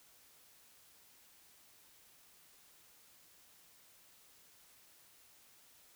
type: silence
effects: white hiss -64 dBFS RMS until 5.95 s